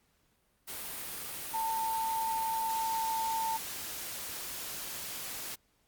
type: tone in noise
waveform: sine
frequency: 897 Hz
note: A5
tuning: 33 cents sharp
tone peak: -30 dBFS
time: 1.53-3.58 s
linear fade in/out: 20 ms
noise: white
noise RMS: -40 dBFS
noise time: 0.67-5.56 s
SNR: +7 dB
effects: pink hiss -72 dBFS RMS until 5.87 s + Opus 48 kbps